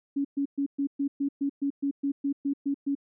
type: tone bursts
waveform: sine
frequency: 280 Hz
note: C#4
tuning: 18 cents sharp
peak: -24 dBFS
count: 14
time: 0.16-2.952 s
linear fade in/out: 10 ms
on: 88 ms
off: 120 ms
effects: none